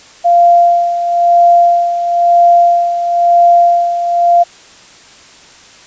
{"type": "tone with tremolo", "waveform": "sine", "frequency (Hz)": 693, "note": "F5", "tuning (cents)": -14, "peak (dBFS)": -3, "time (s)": [0.24, 4.44], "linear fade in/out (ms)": 20, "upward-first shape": "sine", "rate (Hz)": 1, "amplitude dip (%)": 65, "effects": ["white hiss -39 dBFS RMS until 5.86 s", "resampled to 16000 Hz"]}